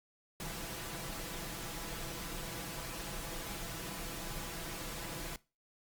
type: noise with comb filter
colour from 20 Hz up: pink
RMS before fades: -42 dBFS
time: 0.4-5.36 s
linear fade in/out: 2 ms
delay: 6 ms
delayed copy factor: +0.6
effects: noise-tail reverb RT60 0.3 s tail -21 dB re dry + Opus 48 kbps